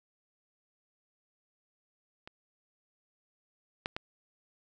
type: clicks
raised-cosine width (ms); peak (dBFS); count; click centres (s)
0.3; -29 / -16 / -19; 3; 2.275 / 3.859 / 3.965
effects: none